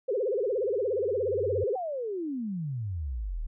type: tone with vibrato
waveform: sine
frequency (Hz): 455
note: A#4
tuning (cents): -42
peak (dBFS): -25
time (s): 0.08-1.76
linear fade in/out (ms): 10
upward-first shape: sine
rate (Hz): 17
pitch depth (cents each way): 270
type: tone with exponential growth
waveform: sine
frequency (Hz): 94.2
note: F#2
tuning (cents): +32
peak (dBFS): -30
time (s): 0.35-1.64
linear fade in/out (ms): 5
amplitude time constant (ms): 280
type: exponential sweep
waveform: sine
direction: down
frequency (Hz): 789 to 34.34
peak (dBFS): -30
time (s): 1.75-3.47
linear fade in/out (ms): 10
effects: none